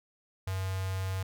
square tone with notch filter, 94.7 Hz, F#2, 41 cents sharp, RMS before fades -33 dBFS, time 0.47-1.23 s, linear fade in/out 5 ms, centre 300 Hz, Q 0.78, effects none

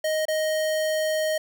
square tone with dropouts, 624 Hz, D#5, 5 cents sharp, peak -23 dBFS, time 0.04-1.38 s, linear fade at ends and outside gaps 5 ms, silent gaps 0.254-0.282 s, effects none

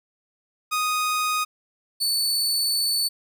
sawtooth tone pair in turn, 1244.5 / 4481 Hz, D#6 / C#8, 0 / +18 cents, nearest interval octave + minor seventh, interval 2218 cents, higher second, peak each -18 dBFS, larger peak neither, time 0.71-1.45 / 2-3.09 s, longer second, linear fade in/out 20 ms, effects none

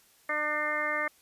harmonic tone, 300.8 Hz, D4, 42 cents sharp, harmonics 1 / 2 / 3 / 4 / 5 / 6 / 7, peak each -43 / -35 / -42 / -34 / -39 / -32 / -33 dBFS, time 0.29-1.08 s, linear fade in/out 5 ms, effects white hiss -62 dBFS RMS until 1.21 s + resampled to 32000 Hz

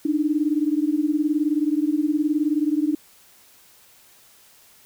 sine beating tone pair, 293.7 / 312.7 Hz, D4 / D#4, 0 / +9 cents, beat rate 19 Hz, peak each -21 / -22 dBFS, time 0.05-2.95 s, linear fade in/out 5 ms, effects white hiss -53 dBFS RMS until 4.85 s

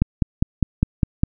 click train, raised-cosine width 5 ms, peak -3 dBFS, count 7, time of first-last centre 0.02-1.235 s, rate 4.94 Hz, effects none

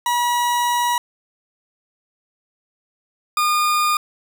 40% pulse tone pair in turn, 965 / 1215.8 Hz, B5 / D#6, -40 / -40 cents, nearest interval major third, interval 400 cents, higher second, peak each -16 / -15 dBFS, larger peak second, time 0.06-0.98 / 3.37-3.97 s, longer first, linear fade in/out 2 ms, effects none

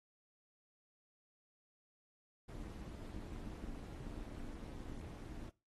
brown noise with amplitude modulation, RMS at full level -44 dBFS, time 2.48-5.5 s, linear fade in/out 10 ms, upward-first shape sine, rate 259 Hz, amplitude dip 85%, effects noise-tail reverb RT60 0.3 s tail -20 dB re dry + AAC 32 kbps

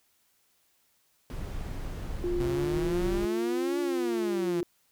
brown noise, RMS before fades -35 dBFS, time 1.3-3.25 s, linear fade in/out 0 ms
sine tone with pitch glide, 352.4 to 349.2 Hz, F4 to F4, +16 to 0 cents, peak -27 dBFS, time 2.24-4.63 s, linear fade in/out 0 ms, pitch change -16 cents, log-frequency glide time 2.42-3.84 s
sawtooth exponential two-way sweep, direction up then down, 125.5 to 290 to 165.5 Hz, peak -29 dBFS, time 2.4-4.61 s, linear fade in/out 5 ms, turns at 3.8 s
effects white hiss -69 dBFS RMS until 4.91 s

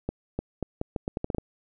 accelerating click train, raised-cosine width 2 ms, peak -15 dBFS, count 11, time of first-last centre 0.09-1.383 s, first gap 300 ms, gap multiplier 0.79, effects none

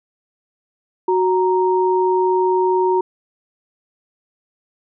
sine tone pair together, 370 / 932.3 Hz, F#4 / A#5, 0 / 0 cents, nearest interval octave + major third, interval 1600 cents, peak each -15 / -18 dBFS, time 1.08-3.01 s, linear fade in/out 5 ms, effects none

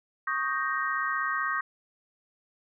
sine chord, Eb dominant seventh, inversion third, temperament equal, 1108.7 / 1244.5 / 1568 / 1864.7 Hz, Db6 / Eb6 / G6 / Bb6, 0 / 0 / 0 / 0 cents, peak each -32 dBFS, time 0.27-1.61 s, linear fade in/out 5 ms, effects none

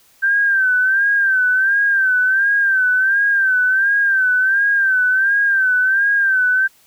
sine tone with vibrato, 1564 Hz, G6, 4 cents flat, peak -12 dBFS, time 0.22-6.68 s, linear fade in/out 20 ms, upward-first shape sine, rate 1.4 Hz, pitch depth 80 cents each way, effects white hiss -53 dBFS RMS until 6.86 s

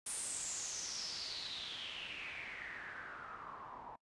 white noise with low-pass filter sweep, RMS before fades -45 dBFS, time 0.06-3.96 s, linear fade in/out 5 ms, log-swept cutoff 9600 to 880 Hz, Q 6.2, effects noise-tail reverb RT60 0.1 s tail -23 dB re dry + resampled to 24000 Hz

